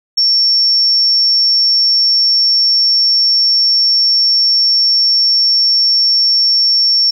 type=tone; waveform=sine; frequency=5460 Hz; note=F8; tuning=40 cents flat; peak=-8 dBFS; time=0.17-7.11 s; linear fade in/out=10 ms; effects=7-bit